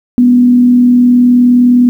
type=tone with frequency modulation; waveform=sine; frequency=245.7 Hz; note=B3; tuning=9 cents flat; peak=-3 dBFS; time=0.18-1.89 s; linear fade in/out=0 ms; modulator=39.7 Hz; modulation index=0.23; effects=7-bit